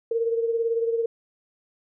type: beating tone pair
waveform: sine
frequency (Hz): 458.1 / 476.1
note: A#4 / A#4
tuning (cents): -30 / +37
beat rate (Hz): 18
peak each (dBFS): -22 / -30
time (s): 0.11-1.06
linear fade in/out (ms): 5
effects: none